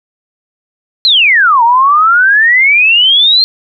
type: exponential two-way sweep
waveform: sine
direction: down then up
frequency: 4239 to 909 to 4239 Hz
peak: -4 dBFS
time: 1.05-3.44 s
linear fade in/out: 0 ms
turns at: 1.63 s
effects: none